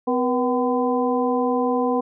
harmonic tone with a mistuned harmonic, 253.6 Hz, B3, 46 cents sharp, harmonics 1 / 2 / 3 / 4, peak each -22 / -22 / -26 / -27 dBFS, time 0.07-2.01 s, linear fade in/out 10 ms, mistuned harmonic 2, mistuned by -78 cents, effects none

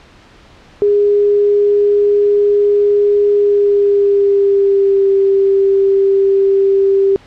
sine tone with pitch glide, 409.7 to 391.9 Hz, G#4 to G4, -24 to 0 cents, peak -8 dBFS, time 0.82-7.16 s, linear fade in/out 0 ms, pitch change -76 cents, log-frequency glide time 3.33-5.1 s, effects pink hiss -43 dBFS RMS until 7.26 s + low-pass 4000 Hz 12 dB/octave

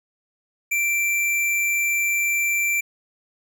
square tone, 2349 Hz, D7, in tune, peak -20 dBFS, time 0.71-2.81 s, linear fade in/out 10 ms, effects none

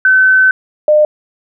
sine tone pair in turn, 1524 / 604.8 Hz, G6 / D#5, -49 / -49 cents, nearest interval octave + major third, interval 1600 cents, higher first, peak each -5 dBFS, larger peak neither, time 0.05-0.51 / 0.88-1.05 s, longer first, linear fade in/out 2 ms, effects none

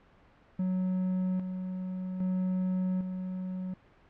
triangle tone with tremolo, 185 Hz, F#3, in tune, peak -25 dBFS, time 0.59-3.74 s, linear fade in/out 5 ms, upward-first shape square, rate 0.62 Hz, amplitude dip 50%, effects pink hiss -60 dBFS RMS until 4.09 s + low-pass 2000 Hz 12 dB/octave

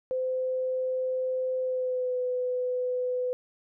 sine tone with pitch glide, 514 to 500.8 Hz, C5 to B4, -31 to +24 cents, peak -26 dBFS, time 0.11-3.33 s, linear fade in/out 0 ms, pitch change -45 cents, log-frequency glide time 1.6-2.19 s, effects none

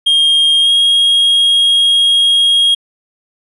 triangle tone with pitch glide, 3228 to 3269 Hz, G#7 to G#7, -50 to -28 cents, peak -6 dBFS, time 0.06-2.75 s, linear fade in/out 10 ms, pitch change +22 cents, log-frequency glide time 0.61-0.7 s, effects resampled to 24000 Hz

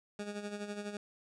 20% pulse tone with tremolo, 206 Hz, G#3, 14 cents flat, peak -32 dBFS, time 0.19-0.97 s, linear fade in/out 2 ms, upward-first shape sine, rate 12 Hz, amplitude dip 60%, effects resampled to 22050 Hz

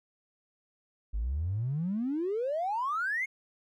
triangle exponential sweep, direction up, 48.45 to 2200 Hz, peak -25 dBFS, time 1.13-3.26 s, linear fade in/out 20 ms, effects tanh soft clip ceiling -26 dBFS

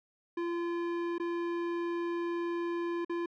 square tone with dropouts, 342.7 Hz, F4, 33 cents flat, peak -32 dBFS, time 0.37-3.26 s, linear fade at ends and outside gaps 5 ms, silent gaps 1.182-1.198 / 3.048-3.095 s, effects low-pass 2000 Hz 12 dB/octave

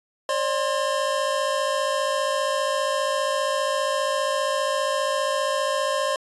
square tone cluster, 543 / 598 / 1055 Hz, C#5 / D5 / C6, -36 / +31 / +14 cents, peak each -27 dBFS, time 0.29-6.16 s, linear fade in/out 2 ms, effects resampled to 24000 Hz

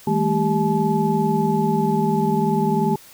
sine tone cluster, 160.7 / 203.3 / 223.6 / 395.9 / 860 Hz, E3 / G#3 / A3 / G4 / A5, -44 / -37 / +28 / +17 / -40 cents, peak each -23 dBFS, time 0.07-2.96 s, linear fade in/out 5 ms, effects white hiss -46 dBFS RMS until 3.13 s

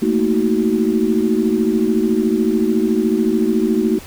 sine tone cluster, 219 / 232.8 / 317.7 / 374.1 Hz, A3 / A#3 / D#4 / F#4, -8 / -2 / +36 / +19 cents, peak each -19 dBFS, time 0.02-3.99 s, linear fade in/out 5 ms, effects pink hiss -38 dBFS RMS until 4.06 s

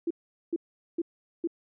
sine tone bursts, 336.7 Hz, E4, 37 cents sharp, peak -25 dBFS, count 4, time 0.07-1.474 s, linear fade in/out 5 ms, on 36 ms, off 420 ms, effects none

